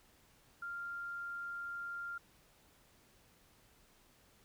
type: tone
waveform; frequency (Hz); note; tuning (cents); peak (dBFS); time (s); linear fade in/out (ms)
sine; 1394; F6; -4; -40; 0.62-2.18; 5
effects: pink hiss -67 dBFS RMS until 4.44 s